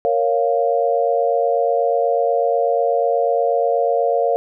sine chord, Bb minor, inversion none, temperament equal, 466.2 / 554.4 / 698.5 Hz, Bb4 / Db5 / F5, 0 / 0 / 0 cents, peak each -19 dBFS, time 0.05-4.36 s, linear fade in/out 0 ms, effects none

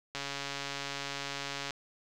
click train, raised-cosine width 0.2 ms, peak -19 dBFS, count 219, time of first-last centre 0.15-1.707 s, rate 140 Hz, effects none

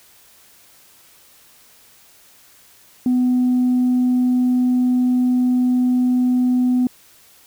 sine tone, 250 Hz, B3, 21 cents sharp, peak -12 dBFS, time 3.06-6.87 s, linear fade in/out 2 ms, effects tanh soft clip ceiling -11 dBFS + white hiss -50 dBFS RMS until 7.46 s

